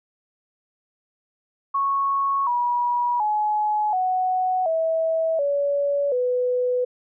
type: tone with pitch steps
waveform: sine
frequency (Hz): 1104 / 966.7 / 846.4 / 741.1 / 648.9 / 568.2 / 497.5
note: C#6 / B5 / G#5 / F#5 / E5 / C#5 / B4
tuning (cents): -7 / -37 / +33 / +3 / -27 / +43 / +13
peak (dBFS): -19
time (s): 1.74-6.85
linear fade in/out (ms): 10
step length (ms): 730
effects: none